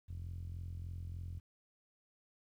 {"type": "tone with low-pass filter", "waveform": "5% pulse", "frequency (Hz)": 43.35, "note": "F1", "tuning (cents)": -12, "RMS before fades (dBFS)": -44, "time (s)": [0.08, 1.4], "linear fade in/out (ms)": 20, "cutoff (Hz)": 92, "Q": 3.2, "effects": ["12-bit"]}